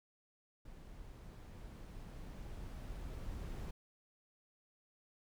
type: noise with level ramp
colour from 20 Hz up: brown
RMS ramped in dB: -53 to -44 dBFS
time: 0.65-3.71 s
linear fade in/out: 5 ms
effects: none

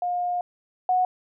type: tone pair in turn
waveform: sine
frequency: 712 / 734.6 Hz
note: F5 / F#5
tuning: +33 / -13 cents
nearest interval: minor second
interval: 54 cents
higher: second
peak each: -23 / -18 dBFS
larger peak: second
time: 0.02-0.41 / 0.89-1.05 s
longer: first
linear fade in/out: 2 ms
effects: none

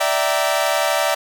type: chord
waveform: sawtooth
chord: E half-diminished seventh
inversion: third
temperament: equal with one note detuned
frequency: 587.3 / 659.3 / 772.3 / 932.3 Hz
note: D5 / E5 / G5 / Bb5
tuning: 0 / 0 / -26 / 0 cents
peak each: -17 / -17 / -20 / -22 dBFS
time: 0-1.15 s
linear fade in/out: 10 ms
effects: none

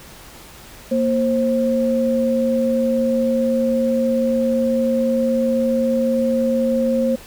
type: tone pair together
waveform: sine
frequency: 233.9 / 530 Hz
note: A#3 / C5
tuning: +6 / +22 cents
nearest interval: octave + major second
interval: 1416 cents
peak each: -18 dBFS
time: 0.91-7.16 s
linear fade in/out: 10 ms
effects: pink hiss -41 dBFS RMS until 7.26 s

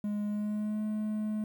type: tone with pitch glide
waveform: triangle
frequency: 207.7 to 213.7 Hz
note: G#3 to G#3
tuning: 0 to +50 cents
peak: -28 dBFS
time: 0.04-1.44 s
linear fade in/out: 2 ms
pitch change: +50 cents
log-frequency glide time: 0.26-0.83 s
effects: 10-bit

